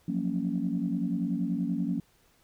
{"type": "chord", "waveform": "sine", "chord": "Gb major seventh", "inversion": "third", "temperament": "equal with one note detuned", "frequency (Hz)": [174.61, 185, 230.9, 277.2], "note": ["F3", "Gb3", "Bb3", "Db4"], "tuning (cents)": [0, 0, -16, 0], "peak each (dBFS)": -32, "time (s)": [0.08, 2], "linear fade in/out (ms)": 5, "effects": ["tanh soft clip ceiling -17 dBFS", "pink hiss -65 dBFS RMS until 2.43 s"]}